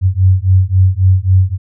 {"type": "beating tone pair", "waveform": "sine", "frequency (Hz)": [92, 95.7], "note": ["F#2", "G2"], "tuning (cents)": [-9, -41], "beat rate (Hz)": 3.7, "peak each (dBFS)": -10, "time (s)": [0.01, 1.58], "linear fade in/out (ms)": 50, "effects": []}